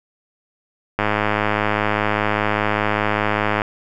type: click train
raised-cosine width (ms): 0.5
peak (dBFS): -3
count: 277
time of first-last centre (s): 0.99-3.619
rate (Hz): 105
effects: none